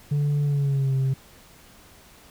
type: tone with pitch glide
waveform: sine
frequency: 145.5 to 133.42 Hz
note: D3 to C3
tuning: -16 to +34 cents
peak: -17 dBFS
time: 0.11-1.14 s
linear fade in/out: 10 ms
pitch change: -150 cents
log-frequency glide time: 0.43-0.94 s
effects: tanh soft clip ceiling -19 dBFS + pink hiss -51 dBFS RMS until 2.3 s